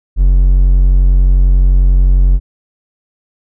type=tone; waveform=triangle; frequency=45.65 Hz; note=F#1; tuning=23 cents flat; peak=-3 dBFS; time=0.16-2.4 s; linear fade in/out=50 ms; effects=none